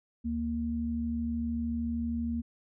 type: tone pair together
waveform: sine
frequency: 73.42 / 233.1 Hz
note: D2 / A#3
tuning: 0 / 0 cents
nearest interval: octave + minor sixth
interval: 2000 cents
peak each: -36 / -30 dBFS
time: 0.24-2.42 s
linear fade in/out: 20 ms
effects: none